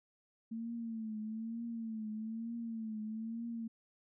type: tone with vibrato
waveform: sine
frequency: 224 Hz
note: A3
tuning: 31 cents sharp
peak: -38 dBFS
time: 0.51-3.68 s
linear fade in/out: 10 ms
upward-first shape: triangle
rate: 1.1 Hz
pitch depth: 83 cents each way
effects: none